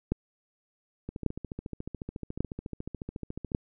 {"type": "two click trains", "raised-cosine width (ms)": 3, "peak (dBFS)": [-13, -23], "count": [4, 35], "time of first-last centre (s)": [[0.12, 3.549], [1.09, 3.519]], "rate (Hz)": [0.875, 14], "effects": []}